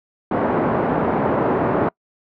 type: band-pass noise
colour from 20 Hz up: pink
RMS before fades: -19 dBFS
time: 0.31-1.89 s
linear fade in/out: 5 ms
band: 210 to 1000 Hz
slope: 12 dB/octave
effects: noise-tail reverb RT60 0.1 s tail -26 dB re dry + low-pass 2000 Hz 12 dB/octave